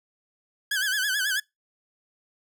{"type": "tone with vibrato", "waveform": "sawtooth", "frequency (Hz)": 1600, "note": "G6", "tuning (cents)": 35, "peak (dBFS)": -20, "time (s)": [0.71, 1.4], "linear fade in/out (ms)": 5, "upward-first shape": "sine", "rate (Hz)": 9.2, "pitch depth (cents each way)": 120, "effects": ["noise-tail reverb RT60 0.2 s tail -26 dB re dry"]}